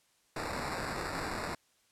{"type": "noise with sample-and-hold", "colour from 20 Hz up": "violet", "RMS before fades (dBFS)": -37, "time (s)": [0.36, 1.55], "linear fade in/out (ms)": 5, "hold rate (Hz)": 3150, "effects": ["white hiss -70 dBFS RMS until 1.91 s", "low-pass 10000 Hz 12 dB/octave"]}